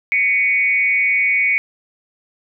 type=tone with frequency modulation; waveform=sine; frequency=2235 Hz; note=C#7; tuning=14 cents sharp; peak=-13 dBFS; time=0.12-1.58 s; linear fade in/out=0 ms; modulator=199 Hz; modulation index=0.64; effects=none